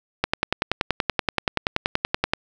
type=click train; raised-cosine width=0.3 ms; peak=-3 dBFS; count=23; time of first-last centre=0.24-2.335 s; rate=10.5 Hz; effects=none